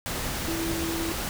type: tone in noise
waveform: sine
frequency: 330.7 Hz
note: E4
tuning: 6 cents sharp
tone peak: -29 dBFS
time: 0.48-1.12 s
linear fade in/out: 0 ms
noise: pink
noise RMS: -31 dBFS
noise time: 0.06-1.29 s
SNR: -1 dB
effects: none